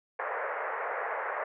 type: band-pass noise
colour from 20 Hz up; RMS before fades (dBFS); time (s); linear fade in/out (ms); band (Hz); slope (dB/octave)
pink; -34; 0.19-1.44; 5; 470 to 2000; 48
effects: none